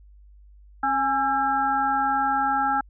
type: harmonic tone with a mistuned harmonic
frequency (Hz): 268.1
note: C4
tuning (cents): +42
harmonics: 1 / 3 / 5 / 6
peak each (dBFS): -32 / -22 / -25 / -31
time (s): 0.83-2.81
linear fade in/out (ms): 5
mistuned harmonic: 3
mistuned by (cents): +48
effects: added 50 Hz sine -47 dBFS peak until 2.89 s